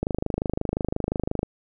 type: click train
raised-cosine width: 2 ms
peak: -11 dBFS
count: 37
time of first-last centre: 0.03-1.431 s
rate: 25.7 Hz
effects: none